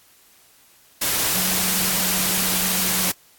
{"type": "tone in noise", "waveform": "sine", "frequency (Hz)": 185, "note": "F#3", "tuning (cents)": 0, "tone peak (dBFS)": -30, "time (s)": [1.34, 3.11], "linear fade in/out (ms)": 10, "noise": "white", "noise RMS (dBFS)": -21, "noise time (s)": [1.01, 3.12], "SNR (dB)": -12, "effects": ["white hiss -54 dBFS RMS until 3.38 s", "AAC 64 kbps"]}